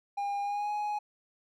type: tone with pitch glide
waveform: triangle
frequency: 807 to 835 Hz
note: G#5 to G#5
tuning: -50 to +9 cents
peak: -28 dBFS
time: 0.17-0.99 s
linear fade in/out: 10 ms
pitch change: +59 cents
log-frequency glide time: 0.42-0.71 s
effects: none